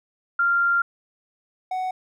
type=tone pair in turn; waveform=sine / triangle; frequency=1390 / 744 Hz; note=F6 / F#5; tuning=-9 / +9 cents; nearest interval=major seventh; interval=1082 cents; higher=first; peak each=-17 / -22 dBFS; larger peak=first; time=0.39-0.82 / 1.71-1.91 s; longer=first; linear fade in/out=5 ms; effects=none